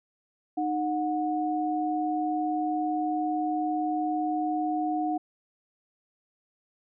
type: tone pair together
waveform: sine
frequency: 307.7 / 730 Hz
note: D#4 / F#5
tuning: -19 / -24 cents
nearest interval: octave + minor third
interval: 1495 cents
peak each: -28 dBFS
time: 0.57-5.18 s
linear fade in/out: 10 ms
effects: none